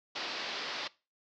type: low-pass noise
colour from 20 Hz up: white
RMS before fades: -38 dBFS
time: 0.15-0.88 s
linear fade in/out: 10 ms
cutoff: 5000 Hz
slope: 48 dB/octave
effects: noise-tail reverb RT60 0.3 s tail -21 dB re dry + high-pass 300 Hz 12 dB/octave